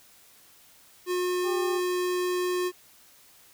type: tone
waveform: square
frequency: 360.5 Hz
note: F#4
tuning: 45 cents flat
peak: -26 dBFS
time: 1.06-2.72 s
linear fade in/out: 50 ms
type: harmonic tone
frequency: 397.4 Hz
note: G4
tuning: 24 cents sharp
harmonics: 1 / 2 / 3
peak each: -34 / -37 / -41 dBFS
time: 1.43-1.81 s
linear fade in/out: 50 ms
effects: white hiss -56 dBFS RMS until 3.53 s